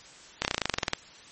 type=slowing click train; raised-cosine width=0.2 ms; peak=-7 dBFS; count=14; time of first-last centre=0.42-0.934 s; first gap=29 ms; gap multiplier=1.05; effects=white hiss -50 dBFS RMS until 1.31 s + MP3 32 kbps